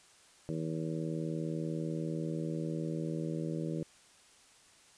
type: harmonic tone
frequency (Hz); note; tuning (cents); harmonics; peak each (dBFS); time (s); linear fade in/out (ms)
80.1; E2; -49; 2 / 3 / 4 / 5 / 6 / 7; -36 / -43 / -39 / -44 / -44 / -46; 0.49-3.83; 0
effects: white hiss -61 dBFS RMS until 4.97 s + resampled to 22050 Hz